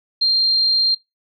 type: tone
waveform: sine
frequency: 4186 Hz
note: C8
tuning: in tune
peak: -13 dBFS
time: 0.21-0.95 s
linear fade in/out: 10 ms
effects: noise-tail reverb RT60 0.2 s tail -21 dB re dry